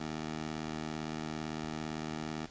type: tone with high-pass filter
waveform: 15% pulse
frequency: 77.78 Hz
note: D#2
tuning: in tune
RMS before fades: -39 dBFS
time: 0-2.46 s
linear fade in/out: 5 ms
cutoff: 200 Hz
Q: 0.79
effects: pink hiss -54 dBFS RMS until 2.5 s + resampled to 16000 Hz